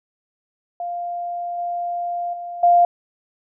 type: tone with level steps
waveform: sine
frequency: 698.5 Hz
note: F5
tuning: in tune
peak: -24 / -22 / -28 / -10 dBFS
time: 0.8-2.85 s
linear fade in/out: 2 ms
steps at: 1.58 / 2.33 / 2.63 s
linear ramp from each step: 5 ms
effects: none